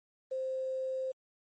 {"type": "tone with quantisation", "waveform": "sine", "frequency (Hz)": 523.3, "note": "C5", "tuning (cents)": 0, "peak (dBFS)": -32, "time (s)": [0.31, 1.12], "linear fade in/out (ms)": 10, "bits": 10, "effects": ["MP3 32 kbps"]}